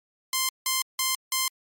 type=tone bursts; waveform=5% pulse; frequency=1046 Hz; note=C6; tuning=1 cent flat; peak=-11 dBFS; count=4; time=0.33-1.48 s; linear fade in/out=2 ms; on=160 ms; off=170 ms; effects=MP3 96 kbps